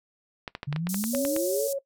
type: clicks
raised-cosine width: 0.3 ms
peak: -17 dBFS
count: 11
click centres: 0.478 / 0.551 / 0.631 / 0.727 / 0.762 / 0.87 / 0.944 / 1.04 / 1.149 / 1.251 / 1.364 s
type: exponential sweep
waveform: sine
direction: up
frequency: 139 to 464.3 Hz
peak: -27 dBFS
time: 0.67-1.68 s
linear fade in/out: 10 ms
type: band-pass noise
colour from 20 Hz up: white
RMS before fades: -35 dBFS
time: 0.89-1.73 s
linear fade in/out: 2 ms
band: 5500 to 14000 Hz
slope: 24 dB/octave
type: tone with vibrato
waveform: sine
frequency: 554.4 Hz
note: C#5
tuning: in tune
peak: -26 dBFS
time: 1.13-1.79 s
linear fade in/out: 10 ms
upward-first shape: triangle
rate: 2.6 Hz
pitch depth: 18 cents each way
effects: noise-tail reverb RT60 0.1 s tail -19 dB re dry